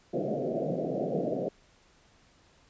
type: band-pass noise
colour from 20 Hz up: white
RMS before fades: -31 dBFS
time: 0.13-1.49 s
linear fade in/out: 10 ms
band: 130 to 690 Hz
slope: 96 dB/octave
effects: pink hiss -62 dBFS RMS until 2.69 s + resampled to 16000 Hz